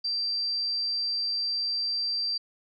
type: tone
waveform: sine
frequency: 4699 Hz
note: D8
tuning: in tune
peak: -26 dBFS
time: 0.04-2.38 s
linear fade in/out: 10 ms
effects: none